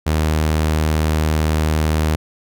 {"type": "tone", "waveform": "sawtooth", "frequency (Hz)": 77.78, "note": "D#2", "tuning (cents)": 0, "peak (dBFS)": -11, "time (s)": [0.06, 2.16], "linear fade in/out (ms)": 10, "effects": []}